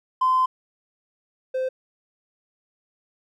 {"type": "tone pair in turn", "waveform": "triangle", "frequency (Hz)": [1030, 518.3], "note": ["C6", "C5"], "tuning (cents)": [-28, -16], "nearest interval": "octave", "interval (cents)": 1188, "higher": "first", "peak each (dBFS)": [-13, -20], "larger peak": "first", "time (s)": [[0.21, 0.46], [1.54, 1.69]], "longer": "first", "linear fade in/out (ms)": 10, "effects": ["tanh soft clip ceiling -14 dBFS"]}